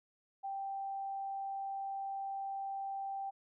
sine tone, 784 Hz, G5, in tune, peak -37 dBFS, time 0.43-3.31 s, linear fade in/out 20 ms, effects none

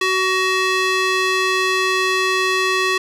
square tone with band-pass filter, 375.2 Hz, F#4, 24 cents sharp, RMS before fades -18 dBFS, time 0.01-2.98 s, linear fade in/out 5 ms, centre 2500 Hz, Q 0.84, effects none

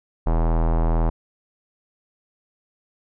square tone with low-pass filter, 41 Hz, E1, 9 cents flat, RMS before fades -19 dBFS, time 0.26-1.1 s, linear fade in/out 10 ms, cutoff 890 Hz, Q 2, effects none

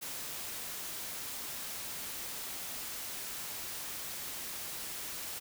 white noise, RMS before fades -41 dBFS, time 0.01-5.4 s, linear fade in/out 20 ms, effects none

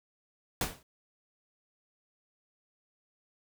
pink noise with exponential decay, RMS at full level -27 dBFS, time 0.61-0.83 s, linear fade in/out 2 ms, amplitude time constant 47 ms, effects none

